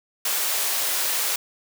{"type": "high-pass noise", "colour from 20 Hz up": "white", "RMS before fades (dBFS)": -24, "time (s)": [0.25, 1.36], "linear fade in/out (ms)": 5, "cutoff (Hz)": 500, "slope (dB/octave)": 12, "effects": []}